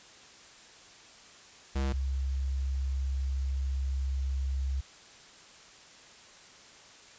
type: tone pair in turn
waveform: square / sine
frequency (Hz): 67.4 / 67.16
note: C#2 / C2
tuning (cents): -48 / +46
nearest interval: unison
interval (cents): 6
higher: first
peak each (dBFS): -28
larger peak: neither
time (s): 1.75-1.93 / 1.93-4.81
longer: second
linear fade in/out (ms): 10
effects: white hiss -53 dBFS RMS until 7.18 s + resampled to 16000 Hz